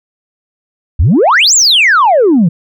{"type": "exponential two-way sweep", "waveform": "sine", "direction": "up then down", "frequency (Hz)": [63.6, 7840, 153.7], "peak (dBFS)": -3, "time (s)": [0.99, 2.49], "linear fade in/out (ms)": 10, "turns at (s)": 1.54, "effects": ["tanh soft clip ceiling -2 dBFS"]}